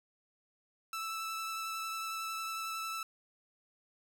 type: tone with vibrato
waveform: sawtooth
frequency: 1318.5 Hz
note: E6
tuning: in tune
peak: -33 dBFS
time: 0.93-3.03 s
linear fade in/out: 2 ms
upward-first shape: triangle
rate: 11 Hz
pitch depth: 13 cents each way
effects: none